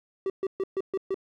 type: tone bursts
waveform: triangle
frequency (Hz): 385.1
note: G4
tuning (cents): -31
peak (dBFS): -23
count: 6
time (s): 0.26-1.144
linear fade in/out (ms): 2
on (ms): 39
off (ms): 130
effects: none